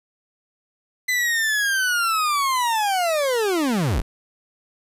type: linear sweep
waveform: 40% pulse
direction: down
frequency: 2025 to 30.87 Hz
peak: -18 dBFS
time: 1.08-4.02 s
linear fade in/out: 10 ms
effects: resampled to 32000 Hz + 8-bit